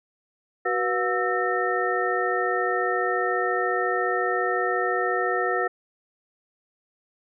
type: tone cluster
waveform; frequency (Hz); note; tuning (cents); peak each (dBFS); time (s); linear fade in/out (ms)
sine; 373.6 / 487.9 / 719 / 1320 / 1828; F#4 / B4 / F#5 / E6 / A#6; +17 / -21 / -50 / +2 / -34; -28; 0.65-5.68; 10
effects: none